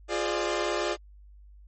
sawtooth chord, D half-diminished seventh, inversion first, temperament equal with one note detuned, 349.2 / 415.3 / 523.3 / 596.9 Hz, F4 / Ab4 / C5 / D5, 0 / 0 / 0 / +28 cents, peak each -27 / -28 / -33 / -27 dBFS, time 0.08-0.97 s, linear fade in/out 50 ms, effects added 50 Hz sine -48 dBFS peak until 1.67 s + MP3 32 kbps

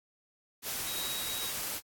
sine tone in noise, 3824 Hz, A#7, 43 cents sharp, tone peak -38 dBFS, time 0.85-1.53 s, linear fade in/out 50 ms, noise white, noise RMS -36 dBFS, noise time 0.62-1.81 s, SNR -5 dB, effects AAC 64 kbps

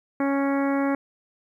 harmonic tone, 277.2 Hz, C#4, in tune, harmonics 1 / 2 / 3 / 4 / 5 / 6 / 7 / 8, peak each -22 / -28 / -32 / -34 / -36 / -38 / -39 / -40 dBFS, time 0.2-0.95 s, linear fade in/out 2 ms, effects 10-bit

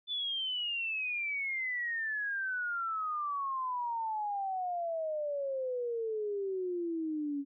sine exponential sweep, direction down, 3516 to 277.2 Hz, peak -32 dBFS, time 0.07-7.45 s, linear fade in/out 50 ms, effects none

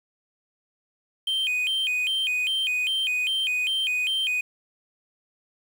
triangle tone with vibrato, 2794 Hz, F7, in tune, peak -21 dBFS, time 1.27-4.41 s, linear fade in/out 5 ms, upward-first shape square, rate 2.5 Hz, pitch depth 200 cents each way, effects 8-bit

